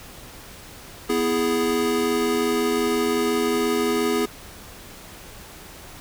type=chord; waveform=square; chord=E major; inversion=second; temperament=equal; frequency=246.9 / 329.6 / 415.3 Hz; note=B3 / E4 / G#4; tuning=0 / 0 / 0 cents; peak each=-26 / -27 / -23 dBFS; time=1.09-4.26 s; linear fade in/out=10 ms; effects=pink hiss -42 dBFS RMS until 6 s